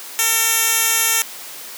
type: tone with band-pass filter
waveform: 10% pulse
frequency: 452.2 Hz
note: A4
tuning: 47 cents sharp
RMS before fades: -17 dBFS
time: 0.19-1.22 s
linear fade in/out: 0 ms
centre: 11000 Hz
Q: 0.79
effects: white hiss -34 dBFS RMS until 1.77 s + high-pass 300 Hz 12 dB/octave